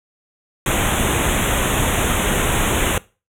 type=band-stop noise; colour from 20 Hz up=pink; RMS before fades=-18 dBFS; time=0.66-2.98 s; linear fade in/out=2 ms; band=3700 to 6300 Hz; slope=96 dB/octave; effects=noise-tail reverb RT60 0.3 s tail -20 dB re dry + low-pass 12000 Hz 12 dB/octave